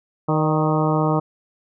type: harmonic tone with a mistuned harmonic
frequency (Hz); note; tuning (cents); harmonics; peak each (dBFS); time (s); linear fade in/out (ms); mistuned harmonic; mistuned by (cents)
155.7; D#3; +2; 1 / 2 / 3 / 4 / 5 / 6 / 7 / 8; -20 / -23 / -25 / -26 / -27 / -28 / -28 / -29; 0.28-1.2; 10; 4; -38
effects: none